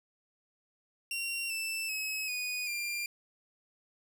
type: tone with pitch steps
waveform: sawtooth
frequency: 2751 / 2656 / 2564 / 2475 / 2389 Hz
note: F7 / E7 / E7 / D#7 / D7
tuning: -27 / +12 / -49 / -10 / +29 cents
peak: -30 dBFS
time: 1.11-3.06 s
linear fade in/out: 2 ms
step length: 390 ms
effects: none